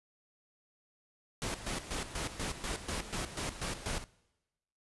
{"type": "noise with tremolo", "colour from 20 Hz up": "pink", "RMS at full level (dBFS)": -36, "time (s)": [1.42, 4.04], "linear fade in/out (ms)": 0, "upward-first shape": "square", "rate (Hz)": 4.1, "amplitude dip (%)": 70, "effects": ["noise-tail reverb RT60 1.0 s tail -23 dB re dry", "resampled to 24000 Hz"]}